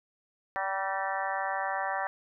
harmonic tone with a mistuned harmonic, 193.1 Hz, G3, 26 cents flat, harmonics 3 / 4 / 5 / 6 / 7 / 8 / 9 / 10, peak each -38 / -33 / -37 / -38 / -41 / -39 / -37 / -43 dBFS, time 0.56-2.07 s, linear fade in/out 0 ms, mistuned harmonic 9, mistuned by +39 cents, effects none

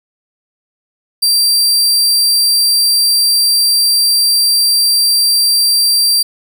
sawtooth tone, 4708 Hz, D8, 3 cents sharp, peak -6 dBFS, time 1.22-6.23 s, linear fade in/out 10 ms, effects none

